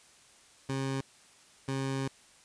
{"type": "tone bursts at uneven times", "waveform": "20% pulse", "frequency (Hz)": 134.8, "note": "C#3", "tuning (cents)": -48, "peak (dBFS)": -26, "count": 2, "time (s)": [[0.69, 1.01], [1.68, 2.08]], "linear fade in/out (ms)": 5, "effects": ["white hiss -59 dBFS RMS until 2.44 s", "resampled to 22050 Hz"]}